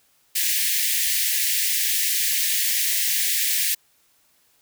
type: high-pass noise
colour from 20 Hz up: white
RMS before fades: -22 dBFS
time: 0.35-3.75 s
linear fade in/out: 10 ms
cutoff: 1700 Hz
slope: 96 dB/octave
effects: white hiss -62 dBFS RMS until 4.61 s